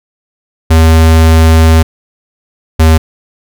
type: tone pair in turn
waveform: square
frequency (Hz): 80.7 / 79.91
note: E2 / D#2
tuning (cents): -36 / +47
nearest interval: unison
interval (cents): 17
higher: first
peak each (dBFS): -3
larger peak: neither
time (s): 0.7-1.83 / 2.79-2.98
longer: first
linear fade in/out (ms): 10
effects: none